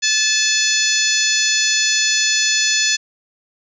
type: harmonic tone with a mistuned harmonic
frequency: 868 Hz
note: A5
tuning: 24 cents flat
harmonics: 2 / 3 / 4 / 5 / 6 / 7 / 8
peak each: -22 / -22 / -22 / -22 / -22 / -22 / -22 dBFS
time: 0.02-2.97 s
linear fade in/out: 20 ms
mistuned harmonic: 6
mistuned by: -28 cents
effects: none